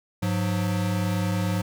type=tone pair together; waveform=square; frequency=102.2 / 180.22 Hz; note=G#2 / F#3; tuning=-27 / -45 cents; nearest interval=minor seventh; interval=982 cents; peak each=-26 / -27 dBFS; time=0.22-1.62 s; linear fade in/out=10 ms; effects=none